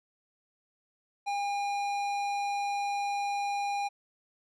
sine tone with tanh clipping, 808 Hz, G#5, 48 cents flat, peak -31 dBFS, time 1.26-3.89 s, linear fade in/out 20 ms, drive 15 dB, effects none

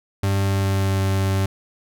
40% pulse tone with pitch glide, 98.2 to 96.74 Hz, G2 to G2, +4 to -22 cents, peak -17 dBFS, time 0.23-1.46 s, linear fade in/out 5 ms, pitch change -26 cents, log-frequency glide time 0.41-0.98 s, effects none

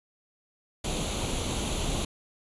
pink noise with comb filter, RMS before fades -30 dBFS, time 0.84-2.05 s, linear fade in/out 5 ms, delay 0.29 ms, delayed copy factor +0.65, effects resampled to 24000 Hz

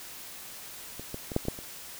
clicks, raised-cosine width 2 ms, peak -27 / -22 / -23 / -11 / -27 / -14 / -29 dBFS, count 7, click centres 0.996 / 1.144 / 1.318 / 1.364 / 1.453 / 1.484 / 1.589 s, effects white hiss -44 dBFS RMS until 1.99 s

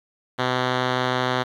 5% pulse tone with low-pass filter, 126.8 Hz, B2, 46 cents sharp, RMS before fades -23 dBFS, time 0.38-1.44 s, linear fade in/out 20 ms, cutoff 3300 Hz, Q 1.4, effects 8-bit

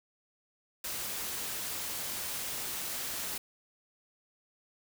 white noise, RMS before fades -37 dBFS, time 0.84-3.38 s, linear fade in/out 5 ms, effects none

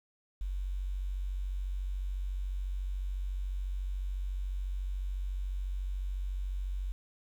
sine tone with quantisation, 47 Hz, F#1, 28 cents sharp, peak -32 dBFS, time 0.41-6.92 s, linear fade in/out 0 ms, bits 10, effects none

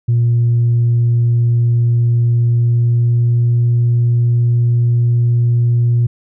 sine tone with pitch glide, 118.5 to 119.32 Hz, A#2 to A#2, +29 to +41 cents, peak -8 dBFS, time 0.08-6.07 s, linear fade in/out 10 ms, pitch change +12 cents, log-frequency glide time 2.5-3.62 s, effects tanh soft clip ceiling -7 dBFS

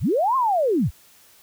sine linear two-way sweep, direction up then down, 45.27 to 1087 to 45.27 Hz, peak -17 dBFS, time 0-0.91 s, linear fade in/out 50 ms, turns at 0.36 s, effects white hiss -53 dBFS RMS until 1.42 s

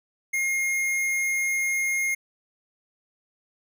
sine tone with hard clipping, 2138 Hz, C7, 37 cents sharp, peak -24 dBFS, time 0.33-2.15 s, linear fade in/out 10 ms, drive 16 dB, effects none

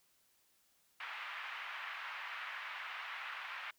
white band-pass noise, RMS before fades -45 dBFS, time 1-3.71 s, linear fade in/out 5 ms, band 940 to 2500 Hz, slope 24 dB/octave, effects white hiss -73 dBFS RMS until 3.78 s

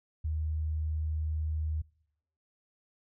sine tone, 77.8 Hz, D#2, in tune, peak -29 dBFS, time 0.24-1.82 s, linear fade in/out 10 ms, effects noise-tail reverb RT60 0.8 s tail -25 dB re dry

